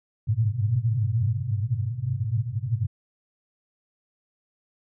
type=band-pass noise; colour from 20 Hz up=pink; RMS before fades=-25 dBFS; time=0.27-2.87 s; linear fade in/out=20 ms; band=100 to 130 Hz; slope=96 dB/octave; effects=none